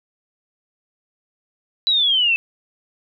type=exponential sweep; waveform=sine; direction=down; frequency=3982 to 2611 Hz; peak=-14 dBFS; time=1.87-2.36 s; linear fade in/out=0 ms; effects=none